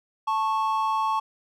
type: tone pair together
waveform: triangle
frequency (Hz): 880 / 1100.8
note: A5 / C#6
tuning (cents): 0 / -12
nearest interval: major third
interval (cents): 388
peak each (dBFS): -23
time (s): 0.27-1.2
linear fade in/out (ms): 10
effects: none